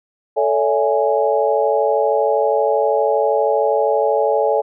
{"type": "chord", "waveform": "sine", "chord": "A major seventh", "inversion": "none", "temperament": "equal with one note detuned", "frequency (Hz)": [440, 566.7, 659.3, 830.6], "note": ["A4", "C#5", "E5", "G#5"], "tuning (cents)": [0, 38, 0, 0], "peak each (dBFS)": [-18, -18, -21, -20], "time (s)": [0.36, 4.62], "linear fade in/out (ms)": 20, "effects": []}